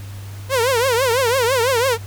sawtooth tone with vibrato, 496.6 Hz, B4, 9 cents sharp, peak -11 dBFS, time 0.49-1.98 s, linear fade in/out 50 ms, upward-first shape triangle, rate 6 Hz, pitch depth 200 cents each way, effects added 99 Hz sine -30 dBFS peak until 2.06 s + pink hiss -42 dBFS RMS until 2.06 s

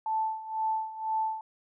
sine tone with tremolo, 879 Hz, A5, 2 cents flat, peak -25 dBFS, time 0.06-1.41 s, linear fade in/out 2 ms, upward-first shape sine, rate 2 Hz, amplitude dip 80%, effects none

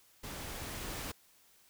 pink noise with level ramp, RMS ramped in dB -44 to -40 dBFS, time 0.23-1.12 s, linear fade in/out 10 ms, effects white hiss -65 dBFS RMS until 1.69 s

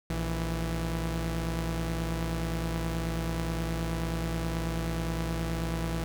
sawtooth tone pair together, 58.07 / 164.81 Hz, A#1 / E3, -6 / 0 cents, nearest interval octave + tritone, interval 1806 cents, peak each -28 dBFS, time 0.1-6.04 s, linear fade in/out 0 ms, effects none

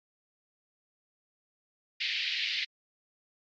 pink band-pass noise, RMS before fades -32 dBFS, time 2-2.65 s, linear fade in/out 10 ms, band 2000 to 4600 Hz, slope 48 dB/octave, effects MP3 64 kbps

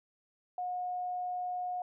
sine tone, 723 Hz, F#5, 40 cents flat, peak -33 dBFS, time 0.58-1.82 s, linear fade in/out 2 ms, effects none

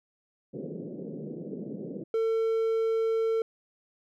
pink band-pass noise, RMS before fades -38 dBFS, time 0.53-2.04 s, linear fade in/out 10 ms, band 150 to 520 Hz, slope 48 dB/octave
triangle tone, 450 Hz, A4, 39 cents sharp, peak -22 dBFS, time 2.14-3.42 s, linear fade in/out 2 ms
effects none

